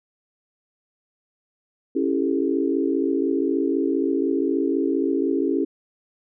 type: chord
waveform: sine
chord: A dominant seventh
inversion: first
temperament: just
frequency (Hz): 275 / 330 / 396 / 440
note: C#4 / E4 / G4 / A4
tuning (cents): -14 / +2 / +18 / 0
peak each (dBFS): -23 / -24 / -25 / -29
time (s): 1.95-5.65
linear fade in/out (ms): 10
effects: none